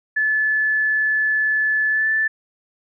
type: tone with pitch glide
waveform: sine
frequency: 1731 to 1756.2 Hz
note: A6 to A6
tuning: -29 to -4 cents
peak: -16 dBFS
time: 0.16-2.28 s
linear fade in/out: 10 ms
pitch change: +25 cents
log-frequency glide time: 1.9-2.09 s
effects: none